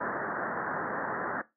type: low-pass noise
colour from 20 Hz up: white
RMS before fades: -33 dBFS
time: 0-1.42 s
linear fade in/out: 10 ms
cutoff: 1800 Hz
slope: 96 dB/octave
effects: noise-tail reverb RT60 0.2 s tail -17 dB re dry + high-pass 200 Hz 12 dB/octave